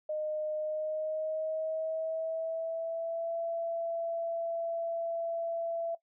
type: tone with pitch glide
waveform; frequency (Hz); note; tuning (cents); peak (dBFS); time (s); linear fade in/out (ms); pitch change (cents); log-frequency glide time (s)
sine; 614 to 669.6; D#5 to E5; -23 to +27; -31; 0.09-5.95; 5; +150; 0.56-3.37
effects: noise-tail reverb RT60 0.1 s tail -17 dB re dry